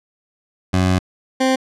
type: tone pair in turn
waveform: 20% pulse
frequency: 92.5 / 261.6 Hz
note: F#2 / C4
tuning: 0 / 0 cents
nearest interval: octave + tritone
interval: 1800 cents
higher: second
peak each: -9 dBFS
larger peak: neither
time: 0.73-0.99 / 1.4-1.56 s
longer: first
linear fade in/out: 10 ms
effects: low-pass 8000 Hz 12 dB/octave